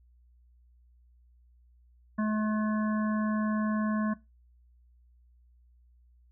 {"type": "harmonic tone", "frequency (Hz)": 214.6, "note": "A3", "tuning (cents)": -43, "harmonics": [1, 3, 5, 7, 8], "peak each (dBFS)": [-26, -39, -37, -43, -41], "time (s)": [2.18, 4.14], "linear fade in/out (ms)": 10, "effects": ["noise-tail reverb RT60 0.2 s tail -18 dB re dry", "added 60 Hz sine -58 dBFS peak until 6.31 s"]}